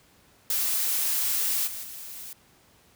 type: noise with level steps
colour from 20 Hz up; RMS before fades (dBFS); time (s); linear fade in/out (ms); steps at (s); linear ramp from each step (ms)
blue; -26 / -36 / -40; 0.5-2.33; 2; 1.66 / 1.82; 20
effects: pink hiss -59 dBFS RMS until 2.95 s + high-pass 60 Hz 12 dB/octave